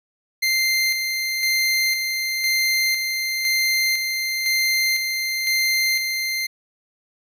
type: tone with tremolo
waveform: 25% pulse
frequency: 2089 Hz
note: C7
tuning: 3 cents flat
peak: -14 dBFS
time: 0.42-6.47 s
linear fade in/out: 10 ms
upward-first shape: square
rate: 0.99 Hz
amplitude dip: 40%
effects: none